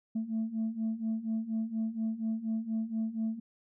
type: beating tone pair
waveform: sine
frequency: 220 / 224.2 Hz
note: A3 / A3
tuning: 0 / +33 cents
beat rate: 4.2 Hz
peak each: -34 / -31 dBFS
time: 0.15-3.4 s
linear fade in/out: 10 ms
effects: tanh soft clip ceiling -26 dBFS